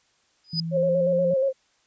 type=tone with exponential growth; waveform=sine; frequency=4978 Hz; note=D#8; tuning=in tune; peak=-20 dBFS; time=0.44-0.6 s; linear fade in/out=2 ms; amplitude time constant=33 ms
type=tone with pitch glide; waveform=sine; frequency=164.81 to 173 Hz; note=E3 to F3; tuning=0 to -16 cents; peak=-27 dBFS; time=0.53-1.34 s; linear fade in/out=5 ms; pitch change=+84 cents; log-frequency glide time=0.71-1.08 s
type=tone with vibrato; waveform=sine; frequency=536 Hz; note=C5; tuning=42 cents sharp; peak=-19 dBFS; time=0.71-1.53 s; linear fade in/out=50 ms; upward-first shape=square; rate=8.4 Hz; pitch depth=37 cents each way
effects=white hiss -65 dBFS RMS until 1.86 s + resampled to 16000 Hz